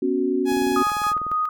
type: chord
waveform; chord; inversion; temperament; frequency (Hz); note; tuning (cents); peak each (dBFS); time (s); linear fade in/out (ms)
sine; B suspended second; none; equal; 246.9 / 277.2 / 370; B3 / C#4 / F#4; 0 / 0 / 0; -26 / -23 / -22; 0.02-0.83; 5
type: tone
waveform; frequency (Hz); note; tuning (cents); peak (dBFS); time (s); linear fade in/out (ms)
sawtooth; 837; G#5; +13; -22; 0.45-1.14; 50
type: click train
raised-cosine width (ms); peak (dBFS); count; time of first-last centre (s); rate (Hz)
2; -24; 17; 0.52-1.316; 20.1
type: tone with tremolo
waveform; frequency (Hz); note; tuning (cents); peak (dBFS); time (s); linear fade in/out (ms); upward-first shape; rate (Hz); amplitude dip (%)
sine; 1244.5; D#6; 0; -19; 0.76-1.49; 2; square; 3.6; 45
effects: none